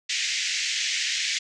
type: band-pass noise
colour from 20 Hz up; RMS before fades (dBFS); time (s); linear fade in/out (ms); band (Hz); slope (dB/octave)
pink; -27; 0.09-1.39; 10; 1900 to 7100; 48
effects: none